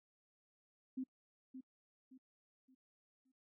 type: tone with echo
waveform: sine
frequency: 260 Hz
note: C4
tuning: 11 cents flat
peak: -38 dBFS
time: 0.97-1.04 s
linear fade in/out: 10 ms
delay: 570 ms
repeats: 4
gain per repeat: -9 dB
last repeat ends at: 3.32 s
effects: noise-tail reverb RT60 0.1 s tail -24 dB re dry